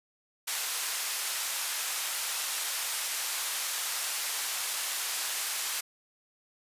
white band-pass noise, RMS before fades -33 dBFS, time 0.47-5.81 s, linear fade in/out 10 ms, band 860 to 12000 Hz, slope 12 dB/octave, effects resampled to 32000 Hz

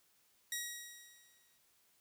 10% pulse tone with exponential decay, 1904 Hz, A#6, 36 cents sharp, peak -27 dBFS, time 0.52-1.58 s, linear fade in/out 2 ms, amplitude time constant 230 ms, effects white hiss -72 dBFS RMS until 2 s

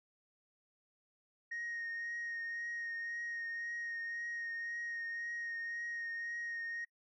sine tone with vibrato, 1864.7 Hz, A#6, in tune, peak -37 dBFS, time 1.51-6.85 s, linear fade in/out 10 ms, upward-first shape triangle, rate 1.9 Hz, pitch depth 19 cents each way, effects noise-tail reverb RT60 0.1 s tail -25 dB re dry + tanh soft clip ceiling -36 dBFS

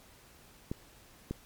clicks, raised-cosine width 3 ms, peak -21 dBFS, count 2, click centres 0.715 / 1.31 s, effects pink hiss -58 dBFS RMS until 1.45 s + MP3 96 kbps

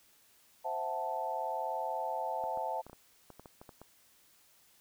sine chord, F# half-diminished seventh, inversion second, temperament equal, 523.3 / 659.3 / 740 / 880 Hz, C5 / E5 / F#5 / A5, 0 / 0 / 0 / 0 cents, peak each -41 / -39 / -40 / -36 dBFS, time 0.64-2.82 s, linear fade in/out 20 ms
clicks, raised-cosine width 1 ms, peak -35 dBFS, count 11, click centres 2.439 / 2.574 / 2.866 / 2.897 / 2.931 / 3.303 / 3.396 / 3.458 / 3.615 / 3.692 / 3.816 s
effects white hiss -65 dBFS RMS until 4.8 s

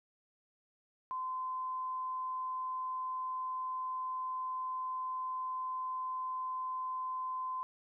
sine tone, 1029 Hz, C6, 29 cents flat, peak -35 dBFS, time 1.11-7.63 s, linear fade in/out 0 ms, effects none

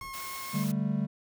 brown noise with exponential decay, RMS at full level -45 dBFS, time 0.01-0.36 s, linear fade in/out 0 ms, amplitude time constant 75 ms
30% pulse tone with vibrato, 1081 Hz, C#6, 44 cents flat, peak -36 dBFS, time 0.01-0.64 s, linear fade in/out 2 ms, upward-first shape triangle, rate 6.4 Hz, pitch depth 10 cents each way
white noise, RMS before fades -42 dBFS, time 0.13-0.72 s, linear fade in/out 10 ms
triangle chord, D suspended fourth, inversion none, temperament equal, 146.83 / 196 / 220 Hz, D3 / G3 / A3, 0 / 0 / 0 cents, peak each -30 / -28 / -30 dBFS, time 0.53-1.07 s, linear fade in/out 20 ms
effects none

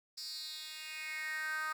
10% pulse tone with high-pass filter sweep, 311.1 Hz, D#4, in tune, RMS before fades -41 dBFS, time 0.17-1.73 s, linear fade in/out 10 ms, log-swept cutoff 5100 to 1300 Hz, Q 5, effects none

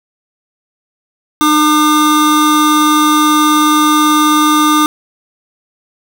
square tone pair together, 303.1 / 1207 Hz, D#4 / D6, -45 / +47 cents, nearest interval 2 octaves, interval 2392 cents, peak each -11 dBFS, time 1.41-4.86 s, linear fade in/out 0 ms, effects none

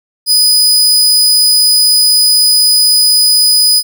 sawtooth tone, 4978 Hz, D#8, in tune, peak -3 dBFS, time 0.26-3.83 s, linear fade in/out 50 ms, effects none

